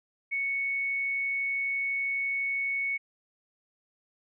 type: tone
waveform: sine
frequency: 2217 Hz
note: C#7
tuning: in tune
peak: -27 dBFS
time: 0.31-2.98 s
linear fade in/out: 20 ms
effects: none